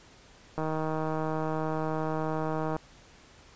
click train, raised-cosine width 1 ms, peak -18 dBFS, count 344, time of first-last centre 0.58-2.765 s, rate 157 Hz, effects pink hiss -55 dBFS RMS until 3.55 s + resampled to 16000 Hz

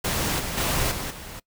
pink noise with level steps, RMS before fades -25 / -30 / -24 / -31 / -39 dBFS, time 0.04-1.4 s, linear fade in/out 10 ms, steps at 0.39 / 0.57 / 0.91 / 1.1 s, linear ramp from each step 10 ms, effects noise-tail reverb RT60 0.1 s tail -23 dB re dry

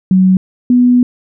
sine tone pair in turn, 187 / 246.6 Hz, F#3 / B3, +19 / -2 cents, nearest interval perfect fourth, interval 479 cents, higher second, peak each -5 dBFS, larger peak neither, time 0.11-0.37 / 0.7-1.03 s, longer second, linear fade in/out 2 ms, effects none

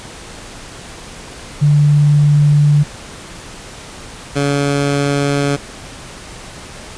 sine / 15% pulse tone pair in turn, 146.83 / 141.91 Hz, D3 / C#3, 0 / +41 cents, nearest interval minor second, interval 59 cents, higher first, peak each -7 dBFS, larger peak neither, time 1.61-2.84 / 4.35-5.57 s, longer first, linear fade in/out 20 ms, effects pink hiss -33 dBFS RMS until 6.97 s + resampled to 22050 Hz

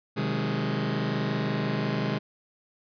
sawtooth chord, Ab dominant seventh, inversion first, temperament just, 129.78 / 155.74 / 186.89 / 207.7 Hz, C3 / Eb3 / Gb3 / Ab3, -14 / +2 / +18 / 0 cents, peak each -27 / -27 / -32 / -26 dBFS, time 0.16-2.19 s, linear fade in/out 20 ms, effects resampled to 11025 Hz

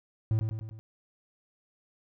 triangle tone with echo, 110 Hz, A2, in tune, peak -21 dBFS, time 0.31-0.39 s, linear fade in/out 0 ms, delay 100 ms, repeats 4, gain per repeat -5 dB, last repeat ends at 0.79 s, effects none

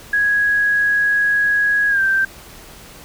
sine tone with pitch glide, 1661.2 to 1568 Hz, G#6 to G6, 0 to 0 cents, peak -13 dBFS, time 0.13-2.25 s, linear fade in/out 5 ms, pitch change -100 cents, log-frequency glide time 1.89-2.01 s, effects pink hiss -40 dBFS RMS until 3.04 s

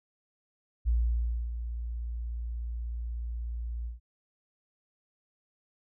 sine tone with ADSR envelope, 58.27 Hz, A#1, in tune, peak -22 dBFS, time 0.85-4 s, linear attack 31 ms, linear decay 620 ms, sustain -10 dB, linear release 140 ms, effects none

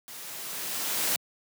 white noise with level ramp, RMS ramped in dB -43 to -26 dBFS, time 0.08-1.16 s, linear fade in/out 0 ms, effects high-pass 150 Hz 12 dB/octave

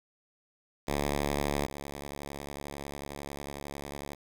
5% pulse tone pair in turn, 71.8 / 71.06 Hz, D2 / C#2, -39 / +44 cents, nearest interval unison, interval 17 cents, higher first, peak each -17 / -27 dBFS, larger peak first, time 0.87-1.67 / 1.67-4.15 s, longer second, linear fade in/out 20 ms, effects 8-bit

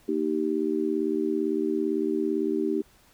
sine chord, Eb major, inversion second, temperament just, 233.3 / 311.1 / 388.9 Hz, Bb3 / Eb4 / G4, +2 / 0 / -14 cents, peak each -31 / -27 / -27 dBFS, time 0.08-2.82 s, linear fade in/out 10 ms, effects pink hiss -59 dBFS RMS until 3.13 s

